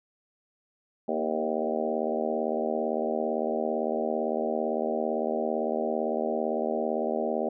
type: harmonic tone with a mistuned harmonic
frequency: 77.78 Hz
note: D#2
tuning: in tune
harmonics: 3 / 4 / 5 / 6 / 7 / 8 / 9 / 10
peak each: -33 / -38 / -33 / -35 / -33 / -32 / -36 / -37 dBFS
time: 1.08-7.49 s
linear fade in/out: 5 ms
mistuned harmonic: 5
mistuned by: +19 cents
effects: none